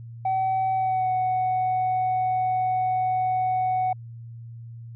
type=tone with pitch glide; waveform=sine; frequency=760 to 743.1 Hz; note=F#5 to F#5; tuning=+46 to +7 cents; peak=-19 dBFS; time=0.25-3.93 s; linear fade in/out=5 ms; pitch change=-39 cents; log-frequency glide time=0.75-1.11 s; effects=tanh soft clip ceiling -19 dBFS + added 116 Hz sine -37 dBFS peak until 4.95 s